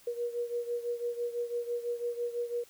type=beating tone pair; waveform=sine; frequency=476.1 / 482.1 Hz; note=A#4 / B4; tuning=+37 / -42 cents; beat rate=6 Hz; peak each=-33 / -37 dBFS; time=0.07-2.64 s; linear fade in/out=5 ms; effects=white hiss -59 dBFS RMS until 2.69 s